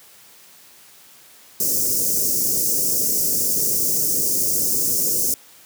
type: band-stop noise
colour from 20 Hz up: white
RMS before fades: -20 dBFS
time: 1.6-5.34 s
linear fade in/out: 2 ms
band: 540 to 5300 Hz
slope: 48 dB/octave
effects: white hiss -48 dBFS RMS until 5.65 s + high-pass 100 Hz 12 dB/octave